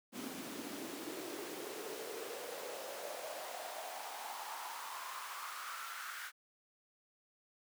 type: noise with high-pass filter sweep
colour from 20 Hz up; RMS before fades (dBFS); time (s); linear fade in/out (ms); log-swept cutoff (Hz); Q
pink; -45; 0.12-6.32; 50; 240 to 1500; 4.3
effects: none